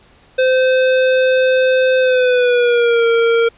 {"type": "tone with pitch glide", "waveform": "square", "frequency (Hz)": [516, 462.4], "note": ["C5", "A#4"], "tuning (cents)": [-24, -14], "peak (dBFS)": -11, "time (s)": [0.38, 3.49], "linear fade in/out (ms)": 10, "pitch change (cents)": -190, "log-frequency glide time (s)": [1.99, 3.06], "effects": ["pink hiss -49 dBFS RMS until 3.57 s", "resampled to 8000 Hz"]}